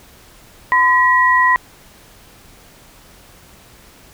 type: tone pair together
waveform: sine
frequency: 1015 / 1916 Hz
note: B5 / A#6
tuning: +47 / +47 cents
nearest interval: major seventh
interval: 1100 cents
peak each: -12 / -13 dBFS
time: 0.72-1.56 s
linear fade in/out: 0 ms
effects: pink hiss -45 dBFS RMS until 4.13 s